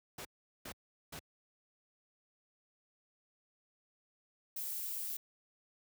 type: noise bursts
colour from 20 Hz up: pink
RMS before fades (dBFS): -45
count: 3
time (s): 0.18-1.193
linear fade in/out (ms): 5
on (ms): 71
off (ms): 400
type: noise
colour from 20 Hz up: violet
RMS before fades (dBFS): -40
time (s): 4.56-5.17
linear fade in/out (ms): 5
effects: high-pass 80 Hz 12 dB/octave